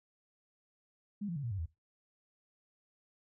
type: tone with pitch steps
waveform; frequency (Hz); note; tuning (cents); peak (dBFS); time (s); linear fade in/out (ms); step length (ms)
sine; 205.3 / 170.65 / 141.85 / 117.91 / 98.01 / 81.47; G#3 / F3 / C#3 / A#2 / G2 / E2; -20 / -40 / +40 / +20 / 0 / -20; -35; 1.21-1.66; 10; 75
effects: noise-tail reverb RT60 0.2 s tail -17 dB re dry